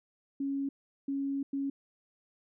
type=tone bursts at uneven times; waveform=sine; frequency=276.4 Hz; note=C#4; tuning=5 cents flat; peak=-30 dBFS; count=3; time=0.4-0.69 / 1.08-1.43 / 1.53-1.7 s; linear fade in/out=5 ms; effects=none